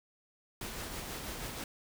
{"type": "noise with tremolo", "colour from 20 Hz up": "pink", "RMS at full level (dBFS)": -40, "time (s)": [0.61, 1.64], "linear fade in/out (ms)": 2, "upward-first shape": "sine", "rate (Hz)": 6.2, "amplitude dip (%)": 30, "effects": []}